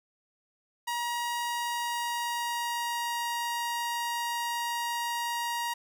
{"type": "tone with pitch glide", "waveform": "sawtooth", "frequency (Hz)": [952, 945.4], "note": ["A#5", "A#5"], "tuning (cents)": [36, 24], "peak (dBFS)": -26, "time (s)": [0.87, 5.74], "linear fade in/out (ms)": 10, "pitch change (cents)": -12, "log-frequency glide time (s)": [1.41, 3.28], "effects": []}